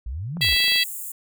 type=exponential two-way sweep; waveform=sine; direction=up then down; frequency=52.4 to 185 to 52.4 Hz; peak=-27 dBFS; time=0.06-0.55 s; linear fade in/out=5 ms; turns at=0.38 s
type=click train; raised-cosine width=1 ms; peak=-26 dBFS; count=11; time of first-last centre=0.37-0.759 s; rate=25.7 Hz
type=harmonic tone; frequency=659.3 Hz; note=E5; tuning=in tune; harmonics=3 / 4 / 5 / 6 / 7; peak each=-24 / -24 / -22 / -25 / -23 dBFS; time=0.41-0.84 s; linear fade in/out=10 ms
type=high-pass noise; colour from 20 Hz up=white; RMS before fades=-33 dBFS; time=0.41-1.12 s; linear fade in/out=5 ms; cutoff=6900 Hz; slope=96 dB/octave
effects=none